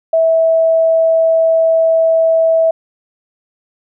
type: tone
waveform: sine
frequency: 652 Hz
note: E5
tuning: 19 cents flat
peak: -8 dBFS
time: 0.13-2.71 s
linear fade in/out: 5 ms
effects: none